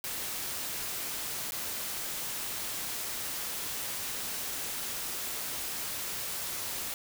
white noise with dropouts, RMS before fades -36 dBFS, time 0.04-6.94 s, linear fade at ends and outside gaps 1 ms, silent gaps 1.509-1.52 s, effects none

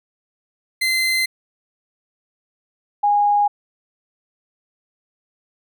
30% pulse / sine tone pair in turn, 2067 / 822.2 Hz, C7 / G#5, -22 / -18 cents, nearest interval octave + major third, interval 1596 cents, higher first, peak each -14 / -13 dBFS, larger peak second, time 0.81-1.26 / 3.03-3.48 s, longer neither, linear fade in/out 10 ms, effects none

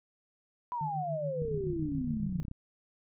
sine exponential sweep, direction down, 1002 to 171.1 Hz, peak -32 dBFS, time 0.72-2.4 s, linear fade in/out 0 ms
sine tone with tremolo, 152.7 Hz, D#3, 32 cents flat, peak -33 dBFS, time 0.81-2.43 s, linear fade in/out 0 ms, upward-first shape sine, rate 7.1 Hz, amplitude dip 80%
click train, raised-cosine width 5 ms, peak -29 dBFS, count 36, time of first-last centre 1.42-2.514 s, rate 32 Hz
effects none

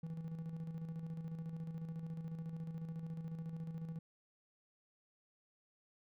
triangle tone with tremolo, 163 Hz, E3, 19 cents flat, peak -38 dBFS, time 0.03-3.99 s, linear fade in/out 5 ms, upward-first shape square, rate 14 Hz, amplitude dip 45%, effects none

